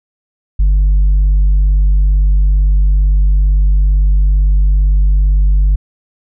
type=tone; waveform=sine; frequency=48.88 Hz; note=G1; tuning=4 cents flat; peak=-4 dBFS; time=0.59-5.76 s; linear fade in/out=10 ms; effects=tanh soft clip ceiling -6 dBFS